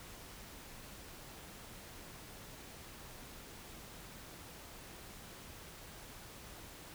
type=silence; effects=pink hiss -52 dBFS RMS until 6.94 s